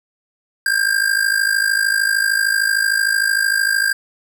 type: tone with amplitude modulation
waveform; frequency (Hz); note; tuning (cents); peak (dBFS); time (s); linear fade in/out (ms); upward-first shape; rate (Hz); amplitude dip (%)
square; 1597; G6; +32; -12; 0.66-3.93; 2; sine; 53.2; 75
effects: none